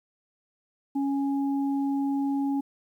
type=tone pair together; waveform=sine; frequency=277.2 / 830.7 Hz; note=C#4 / G#5; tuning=0 / 0 cents; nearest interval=octave + perfect fifth; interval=1900 cents; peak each=-24 / -36 dBFS; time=0.95-2.61 s; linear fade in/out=10 ms; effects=10-bit